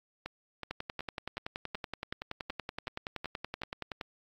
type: two click trains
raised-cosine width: 0.3 ms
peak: -22 / -20 dBFS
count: 10 / 36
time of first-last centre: 0.26-3.618 / 0.71-4.012 s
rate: 2.68 / 10.6 Hz
effects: AAC 48 kbps